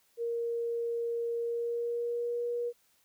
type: tone with pitch glide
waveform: sine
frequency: 467.7 to 478.1 Hz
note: A#4 to A#4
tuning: +6 to +44 cents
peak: -30 dBFS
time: 0.17-2.73 s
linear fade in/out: 50 ms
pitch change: +38 cents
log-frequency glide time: 1.38-2.47 s
effects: white hiss -69 dBFS RMS until 3.04 s